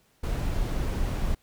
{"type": "noise", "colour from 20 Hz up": "brown", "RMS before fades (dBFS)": -27, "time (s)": [0.23, 1.35], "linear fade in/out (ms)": 10, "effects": ["pink hiss -65 dBFS RMS until 1.42 s"]}